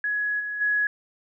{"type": "tone with level steps", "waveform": "sine", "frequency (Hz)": 1679, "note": "G#6", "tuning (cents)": 18, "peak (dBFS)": [-23, -28, -20], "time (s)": [0.04, 0.87], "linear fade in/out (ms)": 2, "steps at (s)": [0.39, 0.6], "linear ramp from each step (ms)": 20, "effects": []}